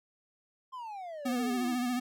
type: exponential sweep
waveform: triangle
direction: down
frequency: 1066 to 304.8 Hz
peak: -37 dBFS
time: 0.72-1.76 s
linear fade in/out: 20 ms
type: tone with vibrato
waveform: square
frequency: 246.9 Hz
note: B3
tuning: in tune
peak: -30 dBFS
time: 1.25-2 s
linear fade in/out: 10 ms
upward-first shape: sine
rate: 14 Hz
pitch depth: 44 cents each way
effects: none